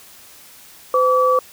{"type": "tone pair together", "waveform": "sine", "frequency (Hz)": [510, 1148.9], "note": ["C5", "D6"], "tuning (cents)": [-44, -38], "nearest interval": "octave + major second", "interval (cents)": 1406, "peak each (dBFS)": -15, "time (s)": [0.94, 1.39], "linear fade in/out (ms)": 2, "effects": ["white hiss -44 dBFS RMS until 1.52 s"]}